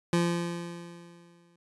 25% pulse tone with exponential decay, 172 Hz, F3, 26 cents flat, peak -18 dBFS, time 0.13-1.56 s, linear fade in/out 2 ms, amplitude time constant 310 ms, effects resampled to 24000 Hz

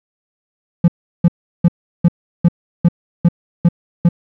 triangle tone bursts, 171.6 Hz, F3, 30 cents flat, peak -4 dBFS, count 9, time 0.84-4.089 s, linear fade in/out 5 ms, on 41 ms, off 360 ms, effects none

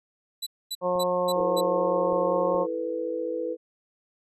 sawtooth tone bursts, 3969 Hz, B7, 8 cents sharp, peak -26 dBFS, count 5, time 0.42-1.61 s, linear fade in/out 10 ms, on 46 ms, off 240 ms
harmonic tone, 179.8 Hz, F#3, 49 cents flat, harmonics 1 / 2 / 3 / 4 / 5 / 6, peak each -35 / -34 / -24 / -35 / -32 / -31 dBFS, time 0.81-2.67 s, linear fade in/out 50 ms
clicks, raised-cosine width 2 ms, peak -30 dBFS, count 4, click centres 0.957 / 1.404 / 2.128 / 2.549 s
sine chord, E suspended fourth, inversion none, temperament just, 329.6 / 439.5 / 494.4 Hz, E4 / A4 / B4, 0 / -2 / +2 cents, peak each -33 / -34 / -29 dBFS, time 1.34-3.57 s, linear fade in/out 50 ms
effects resampled to 32000 Hz

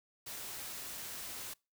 white noise, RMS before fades -44 dBFS, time 0.26-1.54 s, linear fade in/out 10 ms, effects noise-tail reverb RT60 0.3 s tail -26 dB re dry

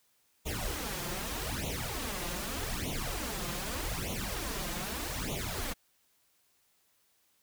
pink noise with flanger, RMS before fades -36 dBFS, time 0.45-5.74 s, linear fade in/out 20 ms, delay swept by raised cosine 0.3 to 5.8 ms, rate 0.82 Hz, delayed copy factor +0.9, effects white hiss -71 dBFS RMS until 7.42 s

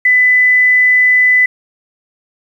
sine tone, 2000 Hz, B6, 21 cents sharp, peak -6 dBFS, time 0.05-1.46 s, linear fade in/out 5 ms, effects 7-bit

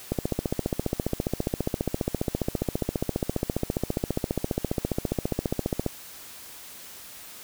click train, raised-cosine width 2 ms, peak -11 dBFS, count 86, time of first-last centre 0.12-5.863 s, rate 14.8 Hz, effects white hiss -44 dBFS RMS until 7.43 s

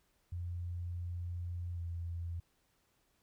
sine tone with pitch glide, 87.4 to 85.21 Hz, F2 to F2, +2 to -42 cents, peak -37 dBFS, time 0.32-2.4 s, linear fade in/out 5 ms, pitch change -44 cents, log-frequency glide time 1.74-1.8 s, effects pink hiss -75 dBFS RMS until 3.22 s

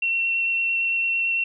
sine tone with vibrato, 2717 Hz, F7, 48 cents flat, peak -20 dBFS, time 0.02-1.44 s, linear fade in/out 5 ms, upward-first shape triangle, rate 8.9 Hz, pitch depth 10 cents each way, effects none

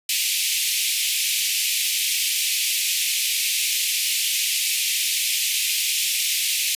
pink high-pass noise, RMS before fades -22 dBFS, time 0.09-6.75 s, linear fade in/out 2 ms, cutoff 2300 Hz, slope 48 dB/octave, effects resampled to 32000 Hz

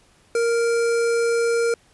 square tone with notch filter, 466.2 Hz, A#4, in tune, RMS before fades -20 dBFS, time 0.35-1.74 s, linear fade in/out 2 ms, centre 3300 Hz, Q 1.6, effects pink hiss -57 dBFS RMS until 1.93 s + resampled to 24000 Hz

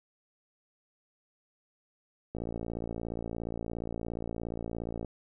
click train, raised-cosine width 2 ms, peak -23 dBFS, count 155, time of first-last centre 2.35-5.047 s, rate 57.1 Hz, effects none

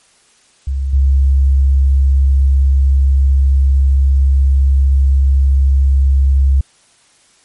sine tone with level steps, 67.8 Hz, C#2, 38 cents flat, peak -14 / -7 dBFS, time 0.67-6.61 s, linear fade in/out 5 ms, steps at 0.93 s, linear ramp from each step 5 ms, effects white hiss -51 dBFS RMS until 7.44 s + MP3 48 kbps

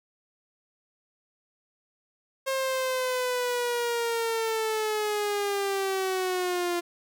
sawtooth linear sweep, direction down, 536 to 345.8 Hz, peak -22 dBFS, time 2.46-6.81 s, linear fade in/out 20 ms, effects none

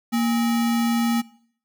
sine tone with sample-and-hold, 233.1 Hz, A#3, in tune, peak -18 dBFS, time 0.12-1.22 s, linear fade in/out 20 ms, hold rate 1050 Hz, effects noise-tail reverb RT60 0.6 s tail -21 dB re dry

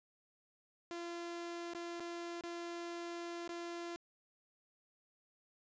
sawtooth tone with dropouts, 342.8 Hz, F4, 32 cents flat, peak -38 dBFS, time 0.91-3.96 s, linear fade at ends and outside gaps 0 ms, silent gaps 1.735-1.749 / 1.997-2.004 / 2.41-2.437 / 3.477-3.492 s, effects resampled to 16000 Hz

